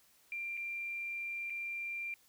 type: tone with dropouts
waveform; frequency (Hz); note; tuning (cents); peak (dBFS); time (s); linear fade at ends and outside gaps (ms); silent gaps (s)
sine; 2375; D7; +19; -37; 0.32-2.14; 1; 0.57-0.574 / 1.499-1.503
effects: white hiss -67 dBFS RMS until 2.28 s